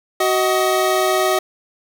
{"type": "tone pair together", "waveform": "25% pulse", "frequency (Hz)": [374.3, 629.5], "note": ["F#4", "D#5"], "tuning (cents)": [20, 20], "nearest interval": "major sixth", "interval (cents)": 900, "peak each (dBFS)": -14, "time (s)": [0.2, 1.39], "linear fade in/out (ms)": 5, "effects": []}